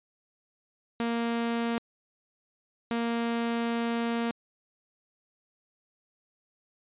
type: tone pair in turn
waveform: sawtooth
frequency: 233.1 / 233.1 Hz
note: A#3 / A#3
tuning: 0 / 0 cents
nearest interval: unison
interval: 0 cents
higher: neither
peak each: -23 / -23 dBFS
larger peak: neither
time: 1-1.78 / 2.91-4.31 s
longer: second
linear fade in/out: 0 ms
effects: resampled to 8000 Hz